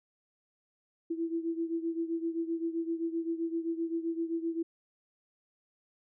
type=beating tone pair; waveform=sine; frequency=329.6 / 337.3 Hz; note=E4 / E4; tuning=0 / +40 cents; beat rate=7.7 Hz; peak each=-32 / -36 dBFS; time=1.1-4.63 s; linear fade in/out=10 ms; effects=none